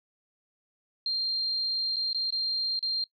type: tone with dropouts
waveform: sine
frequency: 4186 Hz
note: C8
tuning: in tune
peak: -26 dBFS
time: 1.06-3.04 s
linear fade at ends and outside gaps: 2 ms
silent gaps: 1.96-1.966 / 2.131-2.146 / 2.305-2.324 / 2.792-2.827 s
effects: noise-tail reverb RT60 0.1 s tail -20 dB re dry